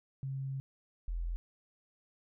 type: tone pair in turn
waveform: sine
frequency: 135 / 42.52 Hz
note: C#3 / F1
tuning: -45 / -46 cents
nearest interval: octave + minor sixth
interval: 2001 cents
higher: first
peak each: -35 / -33 dBFS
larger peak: second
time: 0.23-0.6 / 1.08-1.36 s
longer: first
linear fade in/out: 0 ms
effects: none